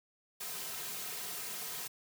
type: noise with comb filter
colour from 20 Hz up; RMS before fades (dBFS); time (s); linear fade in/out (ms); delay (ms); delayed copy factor
white; -41; 0.4-1.88; 10; 3.5; -0.65
effects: high-pass 150 Hz 12 dB/octave